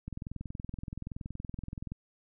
click train, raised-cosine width 5 ms, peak -26 dBFS, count 40, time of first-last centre 0.08-1.92 s, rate 21.2 Hz, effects none

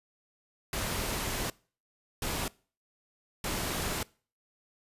pink noise bursts at uneven times, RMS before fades -33 dBFS, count 3, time 0.73-1.5 / 2.22-2.48 / 3.44-4.03 s, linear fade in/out 2 ms, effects noise-tail reverb RT60 0.4 s tail -23 dB re dry + resampled to 32000 Hz

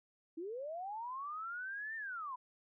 sine linear two-way sweep, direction up then down, 310 to 1819 to 973 Hz, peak -40 dBFS, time 0.37-2.36 s, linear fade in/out 10 ms, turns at 1.96 s, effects none

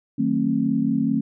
sine chord, D# diminished seventh, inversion none, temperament just, 155.56 / 186.68 / 224 / 268.8 Hz, D#3 / F#3 / A3 / C4, 0 / +16 / +31 / +47 cents, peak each -28 / -28 / -22 / -22 dBFS, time 0.18-1.21 s, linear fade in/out 10 ms, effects none

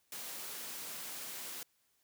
white high-pass noise, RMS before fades -44 dBFS, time 0.12-1.63 s, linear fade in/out 2 ms, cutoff 160 Hz, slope 12 dB/octave, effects white hiss -75 dBFS RMS until 2.03 s

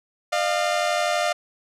sawtooth tone pair together, 606 / 698.1 Hz, D#5 / F5, -46 / -1 cents, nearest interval major second, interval 245 cents, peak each -20 / -19 dBFS, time 0.32-1.33 s, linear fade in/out 10 ms, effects low-pass 8000 Hz 12 dB/octave

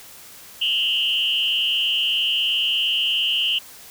sine tone with frequency modulation, 2960 Hz, F#7, in tune, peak -18 dBFS, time 0.61-3.59 s, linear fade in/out 10 ms, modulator 143 Hz, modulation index 1.4, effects white hiss -43 dBFS RMS until 3.9 s

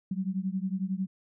sine beating tone pair, 185 / 196 Hz, F#3 / G3, 0 / 0 cents, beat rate 11 Hz, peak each -31 / -32 dBFS, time 0.11-1.07 s, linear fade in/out 5 ms, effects none

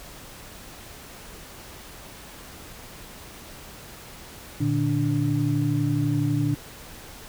sine tone cluster, 117.1 / 149.2 / 292 Hz, A#2 / D3 / D4, +8 / +28 / -10 cents, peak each -25 dBFS, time 4.6-6.55 s, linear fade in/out 10 ms, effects pink hiss -43 dBFS RMS until 7.28 s

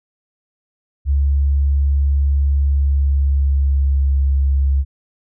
sine tone with pitch glide, 70 to 68.6 Hz, C#2 to C#2, +18 to -17 cents, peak -12 dBFS, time 1.05-4.85 s, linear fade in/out 50 ms, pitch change -35 cents, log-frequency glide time 2.64-4.17 s, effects none

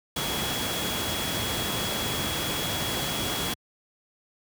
sine tone in noise, 3341 Hz, G#7, 10 cents sharp, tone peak -33 dBFS, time 0.16-3.54 s, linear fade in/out 5 ms, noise pink, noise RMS -29 dBFS, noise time 0.16-3.54 s, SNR -7 dB, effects high-pass 80 Hz 12 dB/octave

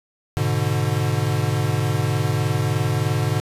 square chord, G# diminished, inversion none, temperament equal, 103.83 / 123.47 / 146.83 Hz, G#2 / B2 / D3, 0 / 0 / 0 cents, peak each -24 dBFS, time 0.37-3.4 s, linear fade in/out 0 ms, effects resampled to 32000 Hz + 9-bit

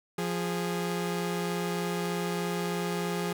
sawtooth tone pair together, 174.61 / 412.4 Hz, F3 / G#4, 0 / -12 cents, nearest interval octave + minor third, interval 1488 cents, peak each -27 / -29 dBFS, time 0.18-3.33 s, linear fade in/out 5 ms, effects none

